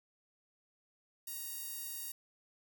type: tone with high-pass filter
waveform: sawtooth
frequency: 938 Hz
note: A#5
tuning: 11 cents sharp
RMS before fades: -43 dBFS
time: 1.27-2.12 s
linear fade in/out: 5 ms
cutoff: 10000 Hz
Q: 0.57
effects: none